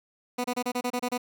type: tone bursts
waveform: 15% pulse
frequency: 246.9 Hz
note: B3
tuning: in tune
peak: -20 dBFS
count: 9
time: 0.38-1.179 s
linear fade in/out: 10 ms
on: 63 ms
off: 29 ms
effects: none